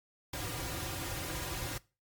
pink noise with comb filter, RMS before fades -38 dBFS, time 0.33-1.78 s, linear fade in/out 5 ms, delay 4.6 ms, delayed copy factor -1, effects noise-tail reverb RT60 0.3 s tail -21 dB re dry + MP3 96 kbps

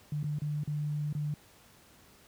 sine tone with dropouts, 148.6 Hz, D3, 21 cents sharp, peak -30 dBFS, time 0.12-1.34 s, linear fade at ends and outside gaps 2 ms, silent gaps 0.23-0.241 / 0.386-0.418 / 0.635-0.675 / 1.127-1.15 s, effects pink hiss -59 dBFS RMS until 2.27 s + high-pass 60 Hz 12 dB/octave

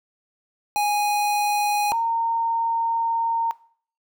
square / sine tone pair in turn, 828 / 918.4 Hz, G#5 / A#5, -5 / -26 cents, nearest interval major second, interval 179 cents, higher second, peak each -20 dBFS, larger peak neither, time 0.76-1.92 / 1.92-3.51 s, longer second, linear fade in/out 0 ms, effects noise-tail reverb RT60 0.5 s tail -20 dB re dry

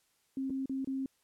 sine tone with dropouts, 267.2 Hz, C4, 36 cents sharp, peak -32 dBFS, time 0.37-1.06 s, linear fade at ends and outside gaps 2 ms, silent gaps 0.498-0.504 / 0.658-0.695 / 0.846-0.873 s, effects white hiss -73 dBFS RMS until 1.23 s + low-pass 12000 Hz 12 dB/octave

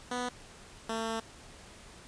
10% pulse tone pair in turn, 246.9 / 224.9 Hz, B3 / A3, 0 / +38 cents, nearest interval major second, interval 162 cents, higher first, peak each -24 / -24 dBFS, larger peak neither, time 0.11-0.29 / 0.89-1.2 s, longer second, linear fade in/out 5 ms, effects pink hiss -52 dBFS RMS until 2.07 s + resampled to 22050 Hz

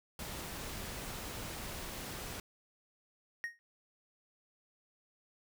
pink noise, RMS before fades -43 dBFS, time 0.19-2.4 s, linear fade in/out 2 ms
triangle tone with exponential decay, 1866 Hz, A#6, 1 cent sharp, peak -30 dBFS, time 3.44-3.59 s, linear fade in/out 0 ms, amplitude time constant 31 ms
effects none

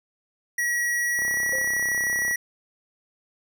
square tone with pitch glide, 1918 to 1930.2 Hz, A#6 to B6, +49 to -40 cents, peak -23 dBFS, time 0.58-2.36 s, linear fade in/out 5 ms, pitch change +11 cents, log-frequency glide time 0.9-1.38 s
click train, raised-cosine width 1 ms, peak -25 dBFS, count 38, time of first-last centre 1.19-2.311 s, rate 33 Hz
sine tone with exponential decay, 523.3 Hz, C5, in tune, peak -28 dBFS, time 1.53-1.81 s, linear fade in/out 1 ms, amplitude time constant 59 ms
effects none

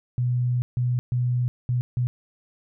sine tone bursts at uneven times, 123.47 Hz, B2, in tune, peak -20 dBFS, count 5, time 0.18-0.62 / 0.77-0.99 / 1.12-1.48 / 1.69-1.81 / 1.97-2.07 s, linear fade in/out 0 ms, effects none

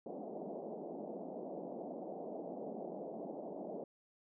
white band-pass noise, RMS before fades -45 dBFS, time 0.06-3.84 s, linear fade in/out 2 ms, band 180 to 720 Hz, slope 48 dB/octave, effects none

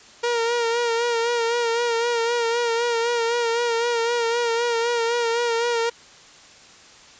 sawtooth tone with vibrato, 468.8 Hz, A#4, 10 cents sharp, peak -16 dBFS, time 0.23-5.9 s, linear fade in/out 10 ms, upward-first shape sine, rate 3.9 Hz, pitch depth 43 cents each way, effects white hiss -47 dBFS RMS until 7.19 s + resampled to 16000 Hz

